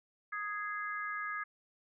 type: harmonic tone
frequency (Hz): 415.3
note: G#4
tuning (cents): 0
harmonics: 3 / 4 / 5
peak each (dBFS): -39 / -39 / -44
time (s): 0.32-1.44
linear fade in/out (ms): 10
effects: none